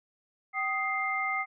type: tone cluster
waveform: sine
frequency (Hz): 771 / 1247 / 2098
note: G5 / D#6 / C7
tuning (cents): -29 / +3 / +4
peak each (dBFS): -34 / -33 / -30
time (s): 0.53-1.46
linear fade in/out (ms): 50
effects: none